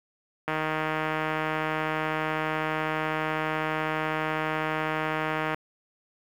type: click train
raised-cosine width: 0.5 ms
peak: -13 dBFS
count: 791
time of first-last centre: 0.48-5.544 s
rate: 156 Hz
effects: high-pass 100 Hz 12 dB/octave + 8-bit

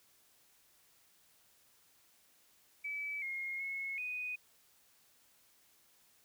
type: tone with pitch steps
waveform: sine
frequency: 2298 / 2145 / 2181 / 2488 Hz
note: D7 / C7 / C#7 / D#7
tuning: -38 / +42 / -29 / -1 cents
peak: -37 dBFS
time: 2.84-4.36 s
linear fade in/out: 10 ms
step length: 380 ms
effects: white hiss -68 dBFS RMS until 6.24 s

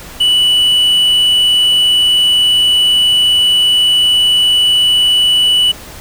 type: tone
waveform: triangle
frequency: 2960 Hz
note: F#7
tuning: in tune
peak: -6 dBFS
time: 0.2-5.72 s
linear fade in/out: 10 ms
effects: pink hiss -32 dBFS RMS until 6 s

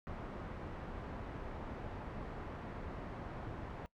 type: low-pass noise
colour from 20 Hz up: pink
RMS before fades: -45 dBFS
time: 0.07-3.86 s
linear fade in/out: 0 ms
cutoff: 1300 Hz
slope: 12 dB/octave
effects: noise-tail reverb RT60 0.1 s tail -20 dB re dry

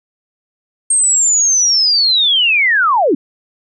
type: linear sweep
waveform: sine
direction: down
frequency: 8560 to 240 Hz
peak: -9 dBFS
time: 0.9-3.15 s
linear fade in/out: 5 ms
effects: none

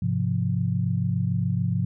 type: chord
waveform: sine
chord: F minor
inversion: first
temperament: equal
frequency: 103.83 / 130.81 / 174.61 Hz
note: Ab2 / C3 / F3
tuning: 0 / 0 / 0 cents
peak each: -26 dBFS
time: 0.02-1.85 s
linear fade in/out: 5 ms
effects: none

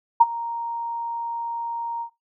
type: tone with ADSR envelope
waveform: sine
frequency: 932.3 Hz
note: A#5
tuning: in tune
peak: -6 dBFS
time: 0.2-2.1 s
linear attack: 12 ms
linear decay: 28 ms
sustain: -20 dB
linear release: 88 ms
effects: noise-tail reverb RT60 0.2 s tail -20 dB re dry

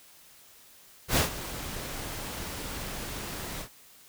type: noise with ADSR envelope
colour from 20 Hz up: pink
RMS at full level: -22 dBFS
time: 1.08-3.69 s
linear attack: 91 ms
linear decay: 120 ms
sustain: -15 dB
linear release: 89 ms
effects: white hiss -55 dBFS RMS until 4.08 s

